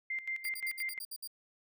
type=tone with tremolo; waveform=sine; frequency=2093 Hz; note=C7; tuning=in tune; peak=-33 dBFS; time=0.1-0.99 s; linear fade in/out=5 ms; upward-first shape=square; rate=5.7 Hz; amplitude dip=75%
type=tone bursts; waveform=10% pulse; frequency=4773 Hz; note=D8; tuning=27 cents sharp; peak=-33 dBFS; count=8; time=0.44-1.275 s; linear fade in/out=5 ms; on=51 ms; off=61 ms
effects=none